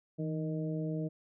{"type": "harmonic tone with a mistuned harmonic", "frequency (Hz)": 155.56, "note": "D#3", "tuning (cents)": 0, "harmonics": [1, 2, 3, 4], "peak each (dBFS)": [-34, -38, -42, -44], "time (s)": [0.18, 1.09], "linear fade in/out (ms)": 20, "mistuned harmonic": 1, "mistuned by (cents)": 58, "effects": []}